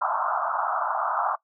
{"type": "band-pass noise", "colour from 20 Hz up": "white", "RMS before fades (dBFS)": -26, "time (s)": [0.01, 1.36], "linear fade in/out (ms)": 10, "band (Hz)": [640, 1400], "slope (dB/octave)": 96, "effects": ["noise-tail reverb RT60 0.1 s tail -20 dB re dry"]}